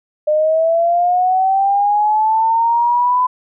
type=linear sweep; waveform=sine; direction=up; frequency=602 to 1008 Hz; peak=-11 dBFS; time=0.27-3.27 s; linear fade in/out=10 ms; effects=none